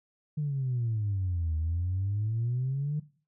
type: exponential two-way sweep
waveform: sine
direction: down then up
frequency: 153 to 77.7 to 153 Hz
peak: -26 dBFS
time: 0.37-3 s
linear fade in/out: 10 ms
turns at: 1.56 s
effects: noise-tail reverb RT60 0.4 s tail -17 dB re dry + tanh soft clip ceiling -23 dBFS